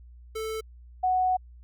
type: tone pair in turn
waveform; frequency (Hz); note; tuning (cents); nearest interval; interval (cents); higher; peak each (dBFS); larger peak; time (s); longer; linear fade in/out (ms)
square / sine; 440 / 740; A4 / F#5; 0 / 0; major sixth; 900; second; -31 / -21; second; 0.35-0.61 / 1.03-1.37; second; 10
effects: added 60 Hz sine -46 dBFS peak until 1.63 s